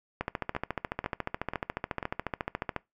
two click trains, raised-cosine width 0.5 ms, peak -18 / -15 dBFS, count 4 / 37, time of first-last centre 0.55-2.028 / 0.21-2.763 s, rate 2.03 / 14.1 Hz, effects noise-tail reverb RT60 0.2 s tail -22 dB re dry

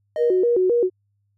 triangle tone with exponential decay, 619 Hz, D#5, 9 cents flat, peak -20 dBFS, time 0.16-0.67 s, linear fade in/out 1 ms, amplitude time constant 110 ms
sine tone with vibrato, 419.5 Hz, G#4, 17 cents sharp, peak -15 dBFS, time 0.17-0.9 s, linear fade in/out 50 ms, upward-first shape square, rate 3.8 Hz, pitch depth 220 cents each way
effects added 101 Hz sine -65 dBFS peak until 1.37 s

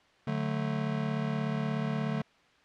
square chord, D major, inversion none, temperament just, 146.83 / 183.54 / 220.2 Hz, D3 / F#3 / A3, 0 / -14 / +2 cents, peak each -33 / -38 / -34 dBFS, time 0.27-2.22 s, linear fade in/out 5 ms, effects white hiss -62 dBFS RMS until 2.64 s + low-pass 3000 Hz 12 dB/octave

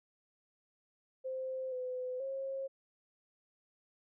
sine tone with pitch steps, 521 / 506 / 539 Hz, C5 / B4 / C#5, -7 / +42 / -49 cents, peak -36 dBFS, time 1.24-2.68 s, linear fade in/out 20 ms, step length 480 ms, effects none

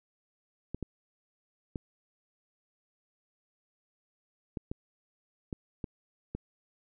clicks, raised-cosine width 3 ms, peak -22 dBFS, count 8, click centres 0.746 / 0.827 / 1.758 / 4.572 / 4.715 / 5.528 / 5.842 / 6.35 s, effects none

